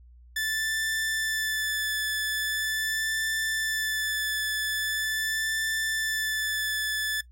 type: tone with vibrato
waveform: sawtooth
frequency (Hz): 1752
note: A6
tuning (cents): -8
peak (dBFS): -23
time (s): 0.36-7.21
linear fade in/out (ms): 5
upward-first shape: sine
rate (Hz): 0.42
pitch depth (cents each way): 16
effects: noise-tail reverb RT60 0.1 s tail -17 dB re dry + added 60 Hz sine -49 dBFS peak until 7.31 s